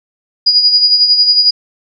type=tone with tremolo; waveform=sine; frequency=4898 Hz; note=D#8; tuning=28 cents flat; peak=-4 dBFS; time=0.46-1.51 s; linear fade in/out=10 ms; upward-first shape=sine; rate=11 Hz; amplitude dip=55%; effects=none